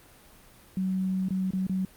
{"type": "tone with dropouts", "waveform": "sine", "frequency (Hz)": 188, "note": "F#3", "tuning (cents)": 28, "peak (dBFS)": -25, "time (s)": [0.77, 1.85], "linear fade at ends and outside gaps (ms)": 2, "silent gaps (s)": [[1.286, 1.306], [1.507, 1.534], [1.668, 1.695]], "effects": ["pink hiss -54 dBFS RMS until 1.96 s", "Opus 32 kbps"]}